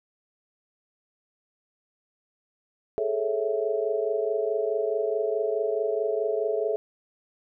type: chord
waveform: sine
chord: A major seventh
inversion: third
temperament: equal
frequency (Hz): 415.3 / 440 / 554.4 / 659.3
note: G#4 / A4 / C#5 / E5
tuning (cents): 0 / 0 / 0 / 0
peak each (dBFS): -29 / -27 / -33 / -30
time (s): 2.98-6.76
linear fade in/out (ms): 0
effects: none